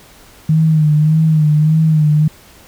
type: tone with vibrato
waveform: sine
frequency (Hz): 155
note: D#3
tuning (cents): -6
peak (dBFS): -8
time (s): 0.49-2.28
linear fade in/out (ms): 5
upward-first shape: sine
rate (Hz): 1.7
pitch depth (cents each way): 51
effects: pink hiss -43 dBFS RMS until 2.67 s